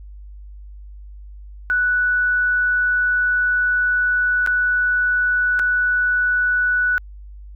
sine tone with dropouts, 1480 Hz, F#6, in tune, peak -15 dBFS, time 1.7-6.98 s, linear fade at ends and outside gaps 0 ms, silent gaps 4.463-4.473 / 5.592-5.596 s, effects added 50 Hz sine -35 dBFS peak until 7.55 s

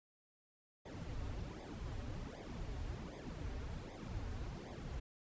brown noise with flanger, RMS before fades -45 dBFS, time 0.85-5 s, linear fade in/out 10 ms, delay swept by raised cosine 0.69 to 5.99 ms, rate 1.3 Hz, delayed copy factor -0.85, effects resampled to 16000 Hz

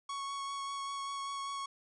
45% pulse tone with vibrato, 1108.7 Hz, C#6, in tune, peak -37 dBFS, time 0.09-1.66 s, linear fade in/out 5 ms, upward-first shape sine, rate 5.1 Hz, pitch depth 12 cents each way, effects resampled to 22050 Hz + 13-bit

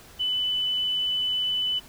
sine tone, 2997 Hz, F#7, 22 cents sharp, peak -23 dBFS, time 0.19-1.8 s, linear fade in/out 20 ms, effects pink hiss -49 dBFS RMS until 1.88 s

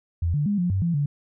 sine tone with pitch steps, 84.6 / 147.1 / 204.3 / 176.9 / 95.9 / 169.8 / 144.2 Hz, E2 / D3 / G#3 / F3 / G2 / F3 / D3, +45 / +3 / -28 / +23 / -37 / -48 / -31 cents, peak -20 dBFS, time 0.22-1.06 s, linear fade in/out 5 ms, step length 120 ms, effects none

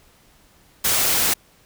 white noise, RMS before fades -19 dBFS, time 0.84-1.34 s, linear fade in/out 10 ms, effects pink hiss -55 dBFS RMS until 1.65 s

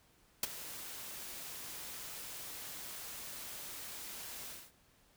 white noise with ADSR envelope, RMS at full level -30 dBFS, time 0.43-4.72 s, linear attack 4 ms, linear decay 20 ms, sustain -16 dB, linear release 240 ms, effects pink hiss -68 dBFS RMS until 5.16 s

